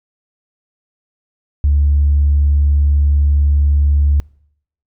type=tone; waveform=sine; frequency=72.1 Hz; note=D2; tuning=31 cents flat; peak=-8 dBFS; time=1.64-4.2 s; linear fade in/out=0 ms; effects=noise-tail reverb RT60 0.7 s tail -26 dB re dry + tanh soft clip ceiling -5 dBFS